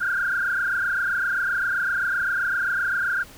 sine tone with frequency modulation, 1500 Hz, F#6, 23 cents sharp, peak -21 dBFS, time 0-3.24 s, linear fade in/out 20 ms, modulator 27.7 Hz, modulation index 3.8, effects pink hiss -46 dBFS RMS until 3.37 s

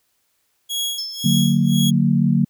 sawtooth tone with tremolo, 3322 Hz, G#7, in tune, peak -17 dBFS, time 0.69-1.91 s, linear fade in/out 20 ms, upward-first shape sine, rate 1.9 Hz, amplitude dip 95%
sine tone with exponential decay, 5274 Hz, E8, in tune, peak -22 dBFS, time 0.98-1.72 s, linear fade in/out 5 ms, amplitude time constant 160 ms
sine chord, D augmented, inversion none, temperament just, 146.83 / 183.54 / 229.4 Hz, D3 / F#3 / A#3, 0 / -14 / -28 cents, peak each -18 dBFS, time 1.24-2.45 s, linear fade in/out 10 ms
effects white hiss -67 dBFS RMS until 2.49 s

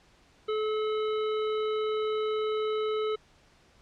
harmonic tone, 430.9 Hz, A4, 36 cents flat, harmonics 1 / 3 / 5 / 7 / 9, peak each -27 / -36 / -46 / -44 / -46 dBFS, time 0.48-3.16 s, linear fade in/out 10 ms, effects pink hiss -61 dBFS RMS until 3.81 s + low-pass 6000 Hz 12 dB/octave

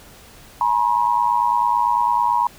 sine tone with amplitude modulation, 959 Hz, A#5, 49 cents sharp, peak -11 dBFS, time 0.61-2.47 s, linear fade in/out 2 ms, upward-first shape sine, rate 109 Hz, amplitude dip 90%, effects pink hiss -45 dBFS RMS until 2.58 s

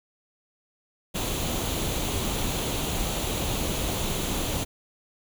pink noise with comb filter, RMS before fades -28 dBFS, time 1.14-4.65 s, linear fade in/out 20 ms, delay 0.29 ms, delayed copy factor +0.5, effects none

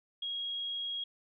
sine tone, 3289 Hz, G#7, 18 cents flat, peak -34 dBFS, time 0.22-1.04 s, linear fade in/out 5 ms, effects none

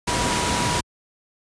sine tone in noise, 969 Hz, B5, 33 cents flat, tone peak -26 dBFS, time 0.07-0.81 s, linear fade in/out 10 ms, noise pink, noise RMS -22 dBFS, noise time 0.07-0.81 s, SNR -7 dB, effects high-pass 60 Hz 12 dB/octave + resampled to 22050 Hz

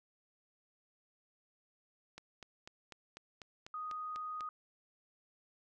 click train, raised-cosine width 0.2 ms, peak -31 dBFS, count 10, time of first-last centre 2.18-4.408 s, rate 4.04 Hz
sine tone, 1244.5 Hz, D#6, in tune, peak -39 dBFS, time 3.74-4.49 s, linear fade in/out 2 ms
effects none

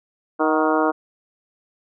harmonic tone with a mistuned harmonic, 156.8 Hz, D#3, 14 cents sharp, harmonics 2 / 3 / 4 / 5 / 6 / 7 / 8 / 9, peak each -21 / -23 / -24 / -25 / -26 / -26 / -27 / -28 dBFS, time 0.39-0.92 s, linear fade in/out 20 ms, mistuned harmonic 5, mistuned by -52 cents, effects none

